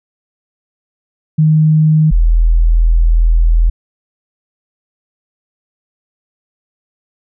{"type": "tone pair in turn", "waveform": "sine", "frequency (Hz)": [155.56, 41.2], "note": ["D#3", "E1"], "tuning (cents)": [0, 0], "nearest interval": "octave + major seventh", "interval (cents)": 2300, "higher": "first", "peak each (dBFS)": -6, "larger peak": "neither", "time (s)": [[1.38, 2.11], [2.11, 3.7]], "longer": "second", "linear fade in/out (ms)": 10, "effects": []}